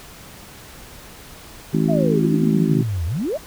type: harmonic tone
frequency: 53.8 Hz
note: A1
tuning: 38 cents flat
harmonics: 3 / 4 / 5 / 6 / 7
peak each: -19 / -21 / -23 / -25 / -26 dBFS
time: 1.73-2.83 s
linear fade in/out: 10 ms
type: exponential two-way sweep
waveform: sine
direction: down then up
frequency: 698.5 to 77.78 to 698.5 Hz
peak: -20 dBFS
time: 1.88-3.38 s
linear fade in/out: 20 ms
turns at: 3.06 s
effects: pink hiss -41 dBFS RMS until 3.46 s